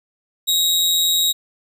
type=tone with amplitude modulation; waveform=sawtooth; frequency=3797 Hz; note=A#7; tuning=31 cents sharp; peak=-10 dBFS; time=0.47-1.33 s; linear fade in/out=20 ms; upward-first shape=sine; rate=169 Hz; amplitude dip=45%; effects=none